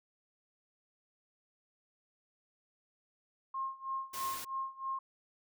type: tone with tremolo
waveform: sine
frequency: 1069 Hz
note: C6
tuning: 37 cents sharp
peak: -33 dBFS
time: 3.54-4.99 s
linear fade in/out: 5 ms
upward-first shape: sine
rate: 3.1 Hz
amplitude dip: 90%
type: noise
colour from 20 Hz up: white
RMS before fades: -43 dBFS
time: 4.13-4.45 s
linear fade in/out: 10 ms
effects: none